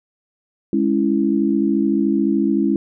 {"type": "chord", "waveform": "sine", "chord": "C# minor", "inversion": "second", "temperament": "equal with one note detuned", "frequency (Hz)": [207.7, 277.2, 331], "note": ["G#3", "C#4", "E4"], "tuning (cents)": [0, 0, 7], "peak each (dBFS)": -19, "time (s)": [0.73, 2.76], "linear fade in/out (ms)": 2, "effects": []}